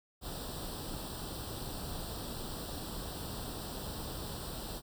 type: noise with comb filter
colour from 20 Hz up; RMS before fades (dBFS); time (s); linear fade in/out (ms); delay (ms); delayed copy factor
pink; -41; 0.21-4.82; 50; 0.23; +0.8
effects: none